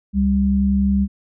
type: tone pair together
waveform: sine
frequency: 69.52 / 198 Hz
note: C#2 / G3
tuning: +6 / +18 cents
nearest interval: octave + tritone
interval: 1812 cents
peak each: -20 / -15 dBFS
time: 0.13-1.08 s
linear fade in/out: 50 ms
effects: none